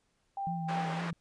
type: tone with tremolo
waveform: sine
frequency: 790 Hz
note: G5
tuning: 13 cents sharp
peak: -32 dBFS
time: 0.37-1 s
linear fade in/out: 2 ms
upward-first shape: sine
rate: 3.1 Hz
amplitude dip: 55%
type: tone with vibrato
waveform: sine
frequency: 167.8 Hz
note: E3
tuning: 31 cents sharp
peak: -34 dBFS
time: 0.47-1.13 s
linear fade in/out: 0 ms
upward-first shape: triangle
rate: 4 Hz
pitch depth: 49 cents each way
type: band-pass noise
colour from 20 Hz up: white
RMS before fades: -40 dBFS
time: 0.68-1.11 s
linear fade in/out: 10 ms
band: 290 to 1600 Hz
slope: 12 dB/octave
effects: pink hiss -75 dBFS RMS until 1.2 s + resampled to 22050 Hz